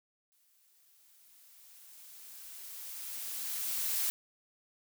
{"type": "noise with exponential growth", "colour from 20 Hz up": "blue", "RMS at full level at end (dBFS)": -31, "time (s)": [0.32, 4.1], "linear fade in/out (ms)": 0, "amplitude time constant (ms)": 820, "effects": []}